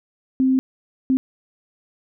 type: tone bursts at uneven times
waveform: sine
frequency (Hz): 261.6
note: C4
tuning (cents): 0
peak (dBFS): -14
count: 2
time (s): 0.4-0.59 / 1.1-1.17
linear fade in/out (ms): 0
effects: none